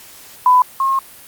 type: tone pair in turn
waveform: sine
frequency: 1000 / 1075.5 Hz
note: B5 / C6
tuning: +21 / +47 cents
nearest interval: minor second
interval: 126 cents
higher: second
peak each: -7 / -13 dBFS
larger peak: first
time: 0.46-0.62 / 0.8-0.99 s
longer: second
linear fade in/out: 2 ms
effects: white hiss -40 dBFS RMS until 1.27 s + Opus 48 kbps